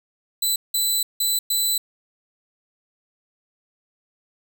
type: tone bursts at uneven times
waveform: 15% pulse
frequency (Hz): 3996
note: B7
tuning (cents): +20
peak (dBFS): -12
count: 4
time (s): 0.42-0.56 / 0.74-1.03 / 1.2-1.39 / 1.5-1.78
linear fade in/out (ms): 5
effects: none